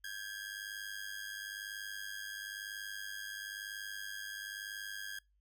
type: ring-modulated tone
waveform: sawtooth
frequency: 1632 Hz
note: G#6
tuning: 31 cents flat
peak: -35 dBFS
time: 0.04-5.19 s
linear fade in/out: 5 ms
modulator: 50.5 Hz
effects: noise-tail reverb RT60 0.2 s tail -24 dB re dry + added 50 Hz sine -70 dBFS peak until 5.4 s